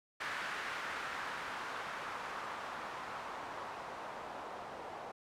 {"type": "noise with low-pass filter sweep", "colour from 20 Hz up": "blue", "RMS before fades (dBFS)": -43, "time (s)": [0.2, 5.12], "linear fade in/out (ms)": 10, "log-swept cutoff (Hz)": [1600, 760], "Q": 1.6, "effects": []}